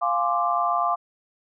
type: chord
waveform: sine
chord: D half-diminished seventh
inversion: first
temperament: equal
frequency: 698.5 / 830.6 / 1046.5 / 1174.7 Hz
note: F5 / Ab5 / C6 / D6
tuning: 0 / 0 / 0 / 0 cents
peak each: -24 / -30 / -27 / -24 dBFS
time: 0.01-0.96 s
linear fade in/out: 20 ms
effects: none